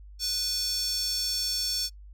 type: tone with high-pass filter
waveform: square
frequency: 493.9 Hz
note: B4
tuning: in tune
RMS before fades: -29 dBFS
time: 0.19-1.9 s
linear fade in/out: 50 ms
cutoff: 5000 Hz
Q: 9.8
effects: noise-tail reverb RT60 0.1 s tail -23 dB re dry + added 50 Hz sine -44 dBFS peak until 2.13 s